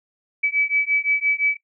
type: beating tone pair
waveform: sine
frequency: 2290 / 2295.8 Hz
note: D7 / D7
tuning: -44 / -40 cents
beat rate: 5.8 Hz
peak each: -21 dBFS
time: 0.43-1.57 s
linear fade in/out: 10 ms
effects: noise-tail reverb RT60 0.1 s tail -19 dB re dry